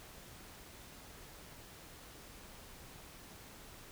silence, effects pink hiss -54 dBFS RMS until 3.91 s

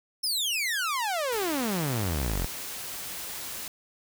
sawtooth exponential sweep, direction down, 5380 to 38.89 Hz, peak -23 dBFS, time 0.23-2.46 s, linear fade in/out 10 ms
white noise, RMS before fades -37 dBFS, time 1.32-3.68 s, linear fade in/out 2 ms
effects none

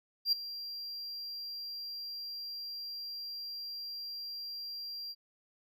triangle tone with ADSR envelope, 4750 Hz, D8, 19 cents sharp, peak -22 dBFS, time 0.25-5.15 s, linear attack 74 ms, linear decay 9 ms, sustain -16 dB, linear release 41 ms, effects none

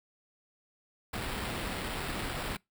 pink noise with sample-and-hold, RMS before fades -36 dBFS, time 1.13-2.57 s, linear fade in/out 10 ms, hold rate 6300 Hz, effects noise-tail reverb RT60 0.2 s tail -25 dB re dry

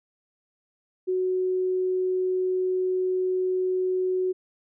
sine tone, 370 Hz, F#4, in tune, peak -22 dBFS, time 1.07-4.33 s, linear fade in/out 20 ms, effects none

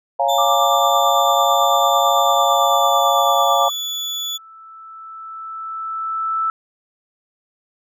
sine chord, Bb minor seventh, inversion first, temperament equal, 554.4 / 698.5 / 830.6 / 932.3 Hz, Db5 / F5 / Ab5 / Bb5, 0 / 0 / 0 / 0 cents, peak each -21 / -18 / -20 / -22 dBFS, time 0.19-3.69 s, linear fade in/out 10 ms
35% pulse tone with pitch glide, 3547 to 3442 Hz, A7 to A7, +13 to -39 cents, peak -21 dBFS, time 0.28-4.38 s, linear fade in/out 20 ms, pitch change -52 cents, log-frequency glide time 2.22-3.67 s
sine tone with tremolo, 1174.7 Hz, D6, in tune, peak -15 dBFS, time 0.38-3.7 s, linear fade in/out 5 ms, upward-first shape triangle, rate 9 Hz, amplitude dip 55%
sine tone with exponential growth, 1318.5 Hz, E6, in tune, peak -16 dBFS, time 3.09-6.5 s, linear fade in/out 1 ms, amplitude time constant 740 ms
effects none

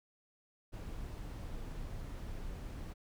brown noise, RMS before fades -43 dBFS, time 0.72-2.94 s, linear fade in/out 20 ms, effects none

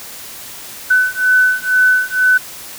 sine beating tone pair, 1504 / 1506.1 Hz, F#6 / F#6, +28 / +30 cents, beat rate 2.1 Hz, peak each -13 dBFS, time 0.9-2.38 s, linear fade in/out 10 ms, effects white hiss -32 dBFS RMS until 2.78 s

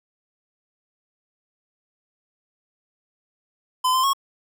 square tone with pitch steps, 1019 / 1037 / 1097 Hz, C6 / C6 / C#6, -46 / -16 / -18 cents, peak -18 dBFS, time 3.84-4.134 s, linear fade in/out 10 ms, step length 98 ms, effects none

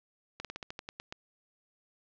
slowing click train, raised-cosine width 0.2 ms, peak -22 dBFS, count 10, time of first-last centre 0.4-1.125 s, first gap 47 ms, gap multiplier 1.13, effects low-pass 5000 Hz 12 dB/octave + 10-bit

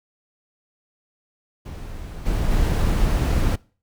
brown noise with level steps, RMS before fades -33 / -22 / -19 dBFS, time 1.65-3.56 s, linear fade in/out 10 ms, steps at 2.25 / 2.5 s, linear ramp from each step 20 ms, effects noise-tail reverb RT60 0.4 s tail -23 dB re dry

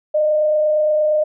sine tone with frequency modulation, 610 Hz, D#5, 34 cents flat, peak -13 dBFS, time 0.14-1.24 s, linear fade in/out 10 ms, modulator 28.6 Hz, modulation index 0.32, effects none

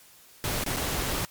pink noise with dropouts, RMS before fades -29 dBFS, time 0.44-1.25 s, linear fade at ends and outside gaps 0 ms, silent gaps 0.638-0.663 / 0.763-0.768 s, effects white hiss -54 dBFS RMS until 1.3 s + MP3 96 kbps

